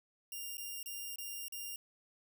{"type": "tone with dropouts", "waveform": "5% pulse", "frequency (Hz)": 2797, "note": "F7", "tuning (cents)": 2, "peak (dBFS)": -32, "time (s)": [0.32, 1.76], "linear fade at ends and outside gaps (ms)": 2, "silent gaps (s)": [[0.571, 0.58], [0.83, 0.859], [1.159, 1.184], [1.483, 1.523]], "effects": []}